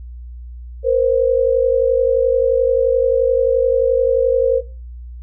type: tone pair together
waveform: sine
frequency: 471.8 / 523.3 Hz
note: A#4 / C5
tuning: +21 / 0 cents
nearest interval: major second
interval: 179 cents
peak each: -15 dBFS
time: 0.83-4.62 s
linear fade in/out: 50 ms
effects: noise-tail reverb RT60 0.3 s tail -17 dB re dry + added 60 Hz sine -30 dBFS peak until 5.22 s